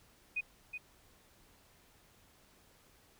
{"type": "tone with echo", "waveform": "sine", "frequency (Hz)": 2489, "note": "D#7", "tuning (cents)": 0, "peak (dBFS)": -32, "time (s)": [0.36, 0.41], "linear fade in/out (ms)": 10, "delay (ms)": 370, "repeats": 1, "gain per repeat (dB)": -7, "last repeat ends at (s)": 0.78, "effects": ["pink hiss -65 dBFS RMS until 3.19 s"]}